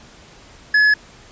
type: tone with tanh clipping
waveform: sine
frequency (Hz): 1702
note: G#6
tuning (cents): +42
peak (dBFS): -12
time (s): 0.74-0.94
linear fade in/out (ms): 5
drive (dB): 8
effects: pink hiss -45 dBFS RMS until 1.31 s + resampled to 16000 Hz